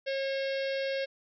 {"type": "harmonic tone", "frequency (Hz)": 542, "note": "C#5", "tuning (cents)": -39, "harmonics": [1, 3, 4, 5, 6, 7, 8, 9, 10], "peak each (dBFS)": [-30, -40, -42, -44, -46, -47, -48, -49, -50], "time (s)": [0.06, 1.06], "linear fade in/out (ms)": 20, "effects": []}